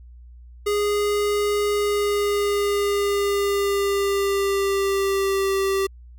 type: tone with pitch glide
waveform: square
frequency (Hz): 412.5 to 389.3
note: G#4 to G4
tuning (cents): -12 to -12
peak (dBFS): -20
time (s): 0.66-5.87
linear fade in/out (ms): 10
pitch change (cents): -100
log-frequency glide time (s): 1.73-5.53
effects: added 60 Hz sine -41 dBFS peak until 6.18 s